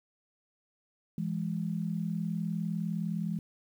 sine tone pair together, 167.97 / 207.7 Hz, E3 / G#3, +33 / 0 cents, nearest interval major third, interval 367 cents, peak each -32 / -34 dBFS, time 1.18-3.39 s, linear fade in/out 2 ms, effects 10-bit

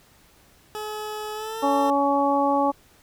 20% pulse tone with pitch glide, 426.2 to 451.5 Hz, G#4 to A4, +45 to +45 cents, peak -25 dBFS, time 0.75-1.9 s, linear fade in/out 0 ms, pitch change +100 cents, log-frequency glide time 1.34-1.63 s
harmonic tone, 280.9 Hz, C#4, 23 cents sharp, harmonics 1 / 2 / 3 / 4, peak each -24 / -24 / -22 / -26 dBFS, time 1.62-2.72 s, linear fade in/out 20 ms
effects pink hiss -56 dBFS RMS until 3.02 s

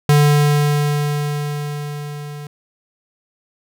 square tone with level ramp, 146.83 Hz, D3, in tune, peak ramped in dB -9 to -30 dBFS, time 0.09-2.47 s, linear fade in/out 2 ms, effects none

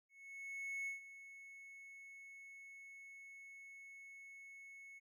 triangle tone with ADSR envelope, 2200 Hz, C#7, 14 cents flat, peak -38 dBFS, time 0.09-5 s, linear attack 780 ms, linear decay 130 ms, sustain -14 dB, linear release 24 ms, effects none

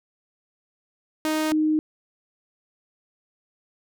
sawtooth / sine tone pair in turn, 311.1 / 309.3 Hz, D#4 / D#4, 0 / -10 cents, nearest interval unison, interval 10 cents, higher first, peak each -18 dBFS, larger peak neither, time 1.25-1.52 / 1.52-1.79 s, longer neither, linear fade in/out 0 ms, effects none

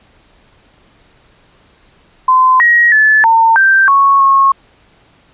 sine tone with pitch steps, 1029 / 1894 / 1733 / 906 / 1568 / 1105 / 1091 Hz, C6 / A#6 / A6 / A#5 / G6 / C#6 / C#6, -29 / +27 / -27 / -50 / 0 / -6 / -28 cents, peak -5 dBFS, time 2.28-4.52 s, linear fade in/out 5 ms, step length 320 ms, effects pink hiss -49 dBFS RMS until 5.33 s + resampled to 8000 Hz

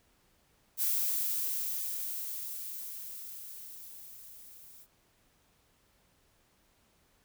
violet noise with level ramp, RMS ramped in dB -29 to -54 dBFS, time 0.77-4.87 s, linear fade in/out 50 ms, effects pink hiss -69 dBFS RMS until 7.24 s

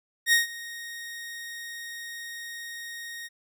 sawtooth tone with ADSR envelope, 1864.7 Hz, A#6, in tune, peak -13 dBFS, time 0.26-3.29 s, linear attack 65 ms, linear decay 140 ms, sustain -20 dB, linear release 31 ms, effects none

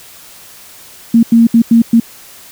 sine tone bursts at uneven times, 230.6 Hz, A#3, 19 cents flat, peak -3 dBFS, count 5, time 1.14-1.23 / 1.32-1.47 / 1.54-1.62 / 1.71-1.82 / 1.93-2 s, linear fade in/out 5 ms, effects white hiss -37 dBFS RMS until 2.51 s

